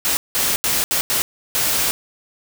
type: noise bursts at uneven times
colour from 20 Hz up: white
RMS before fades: -19 dBFS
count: 6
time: 0.05-0.17 / 0.35-0.56 / 0.64-0.84 / 0.91-1.01 / 1.1-1.22 / 1.55-1.91 s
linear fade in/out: 0 ms
effects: none